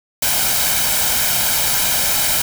white noise with comb filter, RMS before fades -17 dBFS, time 0.22-2.42 s, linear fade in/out 5 ms, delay 1.3 ms, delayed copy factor +0.55, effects none

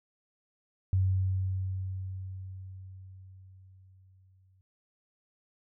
sine tone with exponential decay, 94.3 Hz, F#2, 33 cents sharp, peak -22 dBFS, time 0.93-4.61 s, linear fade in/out 0 ms, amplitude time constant 800 ms, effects none

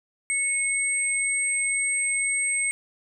sine tone pair together, 2202 / 8300 Hz, C#7 / C9, -12 / -15 cents, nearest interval octave + major seventh, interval 2297 cents, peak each -25 dBFS, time 0.3-2.71 s, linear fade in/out 0 ms, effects none

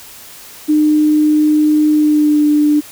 sine tone with pitch glide, 303.5 to 297.6 Hz, D#4 to D4, -43 to +23 cents, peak -8 dBFS, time 0.68-2.81 s, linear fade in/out 20 ms, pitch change -34 cents, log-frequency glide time 1.91-2.44 s, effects white hiss -36 dBFS RMS until 2.91 s

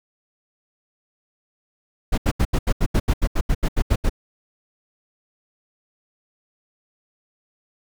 brown noise bursts, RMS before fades -17 dBFS, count 15, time 2.12-4.096 s, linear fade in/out 10 ms, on 58 ms, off 79 ms, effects none

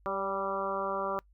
harmonic tone with a mistuned harmonic, 195.6 Hz, G3, 4 cents flat, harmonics 1 / 2 / 3 / 4 / 5 / 6 / 7, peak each -44 / -38 / -35 / -40 / -38 / -35 / -41 dBFS, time 0.06-1.19 s, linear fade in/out 0 ms, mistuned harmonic 3, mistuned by -21 cents, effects noise-tail reverb RT60 0.1 s tail -24 dB re dry + added 50 Hz sine -59 dBFS peak until 1.33 s

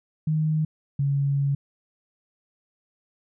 sine tone pair in turn, 155.56 / 140.09 Hz, D#3 / C#3, 0 / +19 cents, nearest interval major second, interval 181 cents, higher first, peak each -20 / -20 dBFS, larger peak neither, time 0.27-0.65 / 0.99-1.55 s, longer second, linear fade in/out 5 ms, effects none

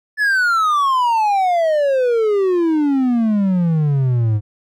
triangle exponential sweep, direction down, 1745 to 102.7 Hz, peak -11 dBFS, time 0.17-4.41 s, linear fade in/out 50 ms, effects none

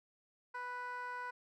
15% pulse tone with band-pass filter, 493.9 Hz, B4, in tune, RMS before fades -43 dBFS, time 0.54-1.31 s, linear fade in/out 10 ms, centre 1200 Hz, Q 2.9, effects none

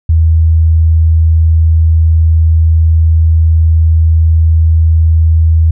sine tone, 80.7 Hz, E2, 36 cents flat, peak -4 dBFS, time 0.09-5.71 s, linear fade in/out 5 ms, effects none

